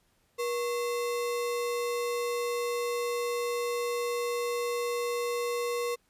sine tone with sample-and-hold, 479.4 Hz, A#4, 48 cents sharp, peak -28 dBFS, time 0.38-5.96 s, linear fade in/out 20 ms, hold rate 1575 Hz, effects pink hiss -70 dBFS RMS until 6.09 s + resampled to 32000 Hz

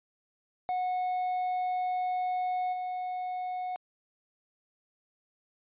triangle tone with level steps, 732 Hz, F#5, 19 cents flat, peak -26 / -30 dBFS, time 0.69-3.76 s, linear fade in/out 0 ms, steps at 2.72 s, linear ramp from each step 20 ms, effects resampled to 8000 Hz

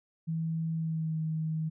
sine tone with pitch glide, 162.4 to 158.32 Hz, E3 to D#3, -26 to +30 cents, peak -29 dBFS, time 0.27-1.7 s, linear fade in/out 20 ms, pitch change -44 cents, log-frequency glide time 0.74-1.19 s, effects none

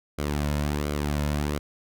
sawtooth tone with flanger, 73.42 Hz, D2, in tune, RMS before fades -27 dBFS, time 0.18-1.59 s, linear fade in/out 10 ms, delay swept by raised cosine 1.1 to 2.6 ms, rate 1.4 Hz, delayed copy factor -0.55, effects none

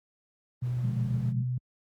brown noise, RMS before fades -44 dBFS, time 0.61-1.34 s, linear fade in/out 50 ms
sine tone with pitch glide, 123.47 to 125.27 Hz, B2 to B2, 0 to +25 cents, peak -27 dBFS, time 0.62-1.58 s, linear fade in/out 5 ms, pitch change +25 cents, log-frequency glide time 1-1.35 s
sine chord, Bb dominant seventh, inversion none, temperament equal with one note detuned, 116.54 / 146.83 / 174.61 / 208.7 Hz, Bb2 / D3 / F3 / Ab3, 0 / 0 / 0 / +9 cents, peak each -36 / -39 / -37 / -36 dBFS, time 0.82-1.44 s, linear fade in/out 20 ms
effects high-pass 60 Hz 12 dB/octave

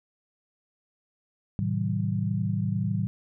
sine chord, A diminished seventh, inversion none, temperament just, 110 / 132 / 158.4 / 190.08 Hz, A2 / C3 / Eb3 / Gb3, 0 / +16 / +31 / +47 cents, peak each -28 / -34 / -31 / -29 dBFS, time 1.59-3.07 s, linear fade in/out 0 ms, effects none

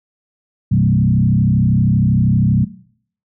sine tone with frequency modulation, 154.1 Hz, D#3, 16 cents flat, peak -10 dBFS, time 0.71-2.65 s, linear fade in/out 10 ms, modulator 32.7 Hz, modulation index 1.8, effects noise-tail reverb RT60 0.6 s tail -19 dB re dry

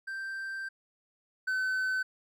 triangle tone pair in turn, 1568 / 1520.7 Hz, G6 / F#6, 0 / +47 cents, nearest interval minor second, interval 53 cents, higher first, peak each -33 / -26 dBFS, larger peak second, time 0.07-0.69 / 1.47-2.03 s, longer first, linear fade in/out 10 ms, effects none

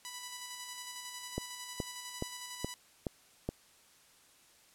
5% pulse tone with tremolo, 987.8 Hz, B5, in tune, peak -29 dBFS, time 0.05-2.74 s, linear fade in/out 0 ms, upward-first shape square, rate 11 Hz, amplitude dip 30%
click train, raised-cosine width 2 ms, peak -20 dBFS, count 6, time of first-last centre 1.38-3.49 s, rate 2.37 Hz
effects white hiss -63 dBFS RMS until 4.74 s + low-pass 11000 Hz 12 dB/octave

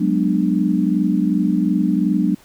sine chord, G# half-diminished seventh, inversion third, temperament equal with one note detuned, 185 / 207.7 / 246.9 / 298.6 Hz, F#3 / G#3 / B3 / D4, 0 / 0 / 0 / +29 cents, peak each -19 / -20 / -22 / -20 dBFS, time 0-2.35 s, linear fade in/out 10 ms, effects pink hiss -50 dBFS RMS until 2.44 s

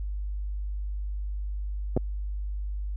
clicks, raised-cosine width 2 ms, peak -12 dBFS, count 2, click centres 1.966 / 1.974 s, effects added 50 Hz sine -29 dBFS peak until 2.96 s

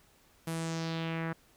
sawtooth tone with low-pass filter sweep, 163.8 Hz, E3, 11 cents flat, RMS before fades -35 dBFS, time 0.47-1.33 s, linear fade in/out 5 ms, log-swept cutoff 12000 to 1600 Hz, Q 2.4, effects pink hiss -64 dBFS RMS until 1.56 s

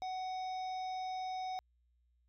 harmonic tone, 746 Hz, F#5, 14 cents sharp, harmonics 1 / 3 / 5 / 7 / 8, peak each -37 / -54 / -54 / -56 / -64 dBFS, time 0.02-1.59 s, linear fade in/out 0 ms, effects added 60 Hz sine -70 dBFS peak until 2.28 s

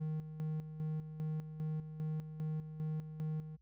triangle tone with tremolo, 155.56 Hz, D#3, in tune, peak -33 dBFS, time 0-3.57 s, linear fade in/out 20 ms, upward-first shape square, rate 2.5 Hz, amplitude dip 65%, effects added 60 Hz sine -66 dBFS peak until 3.61 s

